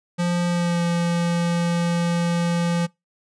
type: tone with pitch glide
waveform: square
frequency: 174.61 to 171.51 Hz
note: F3 to F3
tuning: 0 to -31 cents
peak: -20 dBFS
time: 0.18-2.87 s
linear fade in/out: 20 ms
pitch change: -31 cents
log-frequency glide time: 0.47-0.83 s
effects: noise-tail reverb RT60 0.2 s tail -24 dB re dry + resampled to 22050 Hz